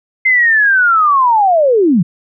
sine linear sweep, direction down, 2093 to 151.9 Hz, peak -7 dBFS, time 0.25-2.03 s, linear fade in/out 10 ms, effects none

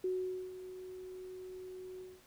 sine tone with ADSR envelope, 370 Hz, F#4, in tune, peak -31 dBFS, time 0.04-2.22 s, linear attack 4 ms, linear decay 460 ms, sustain -13 dB, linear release 220 ms, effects pink hiss -63 dBFS RMS until 2.26 s

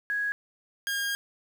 sine / sawtooth tone pair in turn, 1661.2 / 1619.5 Hz, G#6 / G#6, 0 / -44 cents, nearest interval unison, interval 44 cents, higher first, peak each -26 / -24 dBFS, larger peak second, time 0.1-0.32 / 0.87-1.15 s, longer second, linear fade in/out 0 ms, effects 9-bit

